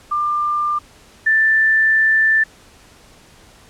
sine tone pair in turn, 1194 / 1768.9 Hz, D6 / A6, +28 / +9 cents, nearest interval perfect fifth, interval 681 cents, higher second, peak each -16 / -11 dBFS, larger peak second, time 0.11-0.79 / 1.26-2.44 s, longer second, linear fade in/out 10 ms, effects pink hiss -47 dBFS RMS until 3.69 s + low-pass 10000 Hz 12 dB/octave

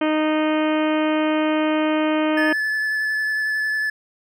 harmonic tone, 309.1 Hz, D#4, 11 cents flat, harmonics 1 / 2 / 3 / 4 / 5 / 6 / 7 / 8 / 9 / 10, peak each -19 / -23 / -29 / -30 / -33 / -35 / -35 / -34 / -39 / -36 dBFS, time 0.01-2.53 s, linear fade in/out 5 ms
triangle tone with vibrato, 1732 Hz, A6, 28 cents flat, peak -18 dBFS, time 2.37-3.9 s, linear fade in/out 5 ms, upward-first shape sine, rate 11 Hz, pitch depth 11 cents each way
effects none

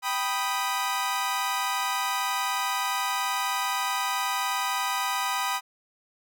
sawtooth chord, G augmented, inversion none, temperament equal, 784 / 987.8 / 1244.5 Hz, G5 / B5 / D#6, 0 / 0 / 0 cents, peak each -28 / -25 / -27 dBFS, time 0.02-5.61 s, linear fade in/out 50 ms, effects none

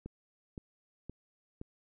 click train, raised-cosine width 3 ms, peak -29 dBFS, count 4, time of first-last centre 0.06-1.614 s, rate 1.93 Hz, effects none

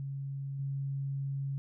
sine tone with level steps, 137.7 Hz, C#3, 11 cents flat, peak -35 / -32 dBFS, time 0-1.58 s, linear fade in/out 0 ms, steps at 0.59 s, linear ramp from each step 5 ms, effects none

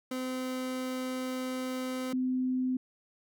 30% pulse / sine tone pair in turn, 256.8 / 255.9 Hz, C4 / C4, -32 / -38 cents, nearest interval unison, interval 6 cents, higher first, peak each -30 / -27 dBFS, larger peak second, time 0.11-2.13 / 2.13-2.77 s, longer first, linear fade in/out 5 ms, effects none

